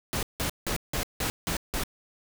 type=noise bursts; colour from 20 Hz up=pink; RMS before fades=-29 dBFS; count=7; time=0.13-1.836 s; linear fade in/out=0 ms; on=98 ms; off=170 ms; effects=none